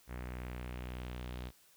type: tone with low-pass filter sweep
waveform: sawtooth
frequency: 61.74 Hz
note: B1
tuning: in tune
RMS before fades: -43 dBFS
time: 0.07-1.52 s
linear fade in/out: 50 ms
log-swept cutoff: 2000 to 3800 Hz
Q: 1.9
effects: white hiss -65 dBFS RMS until 1.76 s